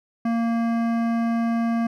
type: tone with hard clipping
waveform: sine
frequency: 231 Hz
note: A#3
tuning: 16 cents flat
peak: -22 dBFS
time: 0.25-1.87 s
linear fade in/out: 5 ms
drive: 14 dB
effects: none